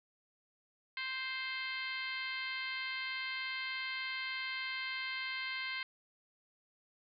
harmonic tone, 523.3 Hz, C5, in tune, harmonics 2 / 3 / 4 / 5 / 6 / 7 / 8 / 9, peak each -48 / -44 / -40 / -47 / -46 / -53 / -47 / -54 dBFS, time 0.97-5.83 s, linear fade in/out 2 ms, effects none

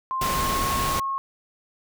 sine tone with pitch glide, 1051 to 1086.2 Hz, C6 to C#6, +7 to -36 cents, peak -24 dBFS, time 0.11-1.18 s, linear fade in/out 0 ms, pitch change +57 cents, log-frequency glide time 0.21-0.62 s
pink noise, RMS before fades -27 dBFS, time 0.21-1 s, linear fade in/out 5 ms
effects none

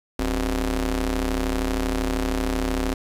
sawtooth ring-modulated tone, 112.3 Hz, A2, 36 cents sharp, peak -15 dBFS, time 0.19-2.94 s, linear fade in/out 5 ms, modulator 152 Hz, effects resampled to 32000 Hz + 7-bit

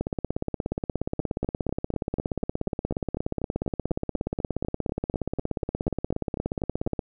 two click trains, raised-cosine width 2 ms, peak -13 / -16 dBFS, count 119 / 24, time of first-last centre 0.01-6.992 / 1.2-6.865 s, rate 16.9 / 4.06 Hz, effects none

